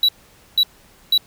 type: tone bursts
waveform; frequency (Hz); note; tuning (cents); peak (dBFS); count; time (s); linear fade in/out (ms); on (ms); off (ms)
triangle; 3916; B7; -15; -10; 3; 0.03-1.178; 2; 56; 490
effects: pink hiss -51 dBFS RMS until 1.26 s